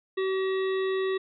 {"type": "harmonic tone", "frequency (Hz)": 381, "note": "G4", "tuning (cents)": -49, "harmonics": [1, 3, 5, 7, 9, 10], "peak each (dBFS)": [-25, -38, -37, -46, -47, -44], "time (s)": [0.17, 1.18], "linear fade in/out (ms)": 10, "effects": []}